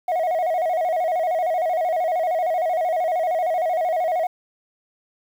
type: tone with vibrato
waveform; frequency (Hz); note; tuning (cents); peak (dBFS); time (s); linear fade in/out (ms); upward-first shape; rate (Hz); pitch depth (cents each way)
sine; 683; F5; -39; -16; 0.08-4.27; 5; square; 13; 110
effects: tanh soft clip ceiling -18 dBFS + 8-bit